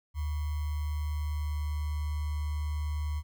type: tone with sample-and-hold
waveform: sine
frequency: 74.9 Hz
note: D2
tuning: 35 cents sharp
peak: -29 dBFS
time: 0.14-3.23 s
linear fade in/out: 50 ms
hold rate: 1050 Hz
effects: none